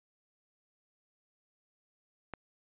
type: click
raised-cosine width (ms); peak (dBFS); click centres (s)
0.5; -24; 2.337
effects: resampled to 8000 Hz